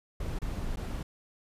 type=noise with dropouts; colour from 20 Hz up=brown; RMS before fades=-34 dBFS; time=0.2-1.03 s; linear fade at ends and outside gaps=5 ms; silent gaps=0.389-0.417 / 0.76-0.77 s; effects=resampled to 32000 Hz